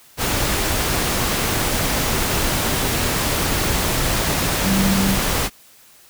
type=tone in noise; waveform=sine; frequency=194.1 Hz; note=G3; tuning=17 cents flat; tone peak=-17 dBFS; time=4.62-5.19 s; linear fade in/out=50 ms; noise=pink; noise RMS=-20 dBFS; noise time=0.17-5.5 s; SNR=0 dB; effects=white hiss -49 dBFS RMS until 6.09 s